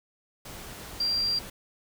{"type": "tone in noise", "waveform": "sine", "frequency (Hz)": 4741, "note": "D8", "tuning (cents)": 16, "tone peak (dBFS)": -24, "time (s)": [1, 1.39], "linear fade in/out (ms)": 5, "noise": "pink", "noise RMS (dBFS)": -42, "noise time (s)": [0.45, 1.5], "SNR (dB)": 15, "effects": []}